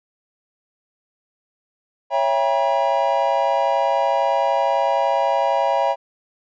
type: chord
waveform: triangle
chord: C# diminished seventh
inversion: none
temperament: just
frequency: 554.4 / 665.2 / 798.3 / 957.9 Hz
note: C#5 / E5 / G5 / Bb5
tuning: 0 / +16 / +31 / +47 cents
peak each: -20 dBFS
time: 2.1-5.96 s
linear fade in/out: 50 ms
effects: resampled to 16000 Hz